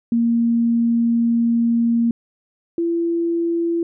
sine tone pair in turn, 233.1 / 337.6 Hz, A#3 / E4, 0 / +41 cents, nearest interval tritone, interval 641 cents, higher second, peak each -14 / -17 dBFS, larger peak first, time 0.12-2.11 / 2.78-3.83 s, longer first, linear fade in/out 2 ms, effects none

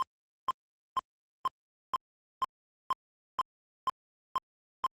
triangle tone bursts, 1046.5 Hz, C6, in tune, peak -23 dBFS, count 11, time 0-4.864 s, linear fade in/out 0 ms, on 24 ms, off 460 ms, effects Opus 24 kbps

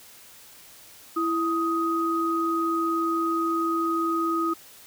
sine tone pair together, 331.7 / 1252.3 Hz, E4 / D#6, +11 / +11 cents, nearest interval octave + major seventh, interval 2300 cents, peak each -25 dBFS, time 1.16-4.54 s, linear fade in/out 10 ms, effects white hiss -49 dBFS RMS until 4.86 s

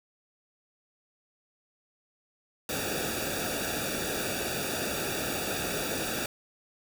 pink noise with comb filter, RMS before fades -32 dBFS, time 2.69-6.26 s, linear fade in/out 2 ms, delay 0.96 ms, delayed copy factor -1, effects none

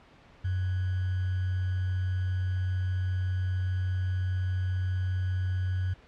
sine tone with sample-and-hold, 92.5 Hz, F#2, in tune, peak -26 dBFS, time 0.44-5.94 s, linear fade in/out 10 ms, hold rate 1575 Hz, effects pink hiss -56 dBFS RMS until 6.07 s + low-pass 3000 Hz 12 dB/octave

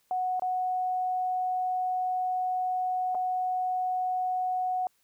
sine tone with dropouts, 737 Hz, F#5, 7 cents flat, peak -26 dBFS, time 0.11-4.87 s, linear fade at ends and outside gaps 1 ms, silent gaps 0.396-0.421 / 3.147-3.151 s, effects white hiss -70 dBFS RMS until 5.03 s

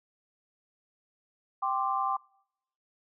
sine chord, G suspended fourth, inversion none, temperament just, 784 / 1045.3 / 1176 Hz, G5 / C6 / D6, 0 / -2 / +2 cents, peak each -31 dBFS, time 1.62-2.17 s, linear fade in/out 10 ms, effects noise-tail reverb RT60 0.8 s tail -26 dB re dry

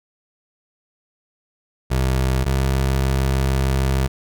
25% pulse tone pair in turn, 65 / 66.52 Hz, C2 / C2, -11 / +29 cents, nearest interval unison, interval 40 cents, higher second, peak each -13 dBFS, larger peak neither, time 1.9-2.45 / 2.45-4.08 s, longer second, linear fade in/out 20 ms, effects none

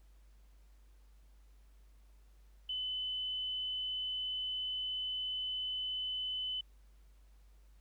sine tone, 3019 Hz, F#7, 34 cents sharp, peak -35 dBFS, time 2.69-6.61 s, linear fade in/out 5 ms, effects added 50 Hz sine -58 dBFS peak until 7.8 s + pink hiss -74 dBFS RMS until 7.8 s

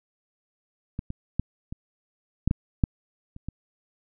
clicks, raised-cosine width 5 ms, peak -18 / -20 / -11 / -22 / -8 / -10 / -7 / -29 / -20 dBFS, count 9, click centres 0.991 / 1.104 / 1.396 / 1.725 / 2.476 / 2.511 / 2.838 / 3.364 / 3.486 s, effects none

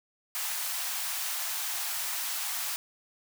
white high-pass noise, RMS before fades -33 dBFS, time 0.35-2.76 s, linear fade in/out 0 ms, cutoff 670 Hz, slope 48 dB/octave, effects none

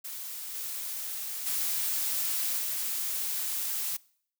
blue noise with level steps, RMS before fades -39 / -36 / -30 / -32 dBFS, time 0.04-3.97 s, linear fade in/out 10 ms, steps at 0.54 / 1.46 / 2.58 s, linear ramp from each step 10 ms, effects noise-tail reverb RT60 0.6 s tail -23 dB re dry

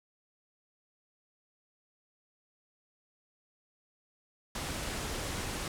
pink low-pass noise, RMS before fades -37 dBFS, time 4.55-5.68 s, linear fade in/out 2 ms, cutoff 11000 Hz, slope 24 dB/octave, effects none

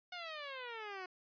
10% pulse exponential sweep, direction down, 730 to 361.4 Hz, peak -35 dBFS, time 0.12-1.06 s, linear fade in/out 5 ms, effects resampled to 11025 Hz

